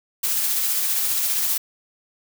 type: noise with tremolo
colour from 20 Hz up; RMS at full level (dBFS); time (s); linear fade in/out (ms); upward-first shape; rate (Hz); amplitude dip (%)
blue; -21; 0.23-1.58; 10; sine; 15; 25
effects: none